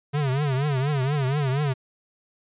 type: tone with vibrato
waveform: square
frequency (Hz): 139.1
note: C#3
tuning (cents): +6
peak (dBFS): -22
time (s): 0.13-1.74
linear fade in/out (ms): 20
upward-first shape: triangle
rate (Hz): 4.2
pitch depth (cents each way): 170
effects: resampled to 8000 Hz